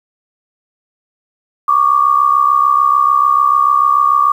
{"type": "tone pair together", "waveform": "sine", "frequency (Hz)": [1124, 1190.8], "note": ["C#6", "D6"], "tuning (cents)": [24, 24], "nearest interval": "minor second", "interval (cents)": 100, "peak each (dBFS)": -11, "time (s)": [1.68, 4.32], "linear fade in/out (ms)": 5, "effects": ["7-bit"]}